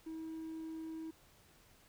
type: tone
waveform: triangle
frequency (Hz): 321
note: E4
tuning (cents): -46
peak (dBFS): -39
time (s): 0.06-1.11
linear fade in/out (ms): 10
effects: tanh soft clip ceiling -36 dBFS + pink hiss -65 dBFS RMS until 1.88 s